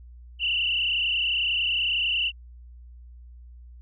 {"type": "tone with frequency modulation", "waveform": "sine", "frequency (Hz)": 2854, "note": "F7", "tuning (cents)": 37, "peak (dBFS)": -22, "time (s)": [0.39, 2.32], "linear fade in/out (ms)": 50, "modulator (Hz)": 31, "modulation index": 4.8, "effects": ["added 60 Hz sine -43 dBFS peak until 3.81 s"]}